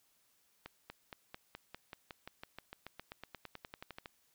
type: accelerating click train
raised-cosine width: 0.3 ms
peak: -29 dBFS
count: 25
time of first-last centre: 0.66-4.058 s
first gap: 240 ms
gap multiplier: 0.95
effects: white hiss -73 dBFS RMS until 4.34 s